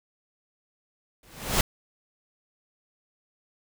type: noise with exponential growth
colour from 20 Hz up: pink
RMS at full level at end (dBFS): -19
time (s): 1.23-1.61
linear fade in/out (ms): 2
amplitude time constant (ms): 82
effects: none